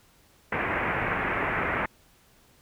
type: low-pass noise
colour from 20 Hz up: white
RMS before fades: -28 dBFS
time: 0.52-1.86 s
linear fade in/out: 5 ms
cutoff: 2300 Hz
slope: 48 dB/octave
effects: pink hiss -60 dBFS RMS until 2.61 s